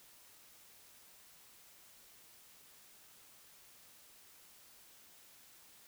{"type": "silence", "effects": ["white hiss -61 dBFS RMS until 5.87 s"]}